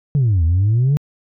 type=exponential two-way sweep; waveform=sine; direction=down then up; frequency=150.6 to 78.8 to 150.6 Hz; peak=-10 dBFS; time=0.15-0.97 s; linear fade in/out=0 ms; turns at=0.44 s; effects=tanh soft clip ceiling -10 dBFS